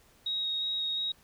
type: tone with vibrato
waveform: sine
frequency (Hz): 3775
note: A#7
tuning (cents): +21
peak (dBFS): -29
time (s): 0.26-1.12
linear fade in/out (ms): 5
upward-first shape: square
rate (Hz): 2.8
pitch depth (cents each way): 8
effects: pink hiss -62 dBFS RMS until 1.23 s